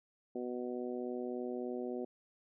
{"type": "harmonic tone", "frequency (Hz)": 123.47, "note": "B2", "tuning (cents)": 0, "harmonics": [2, 3, 4, 5, 6], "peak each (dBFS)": [-41, -40, -44, -48, -51], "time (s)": [0.35, 2.05], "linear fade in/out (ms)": 5, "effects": []}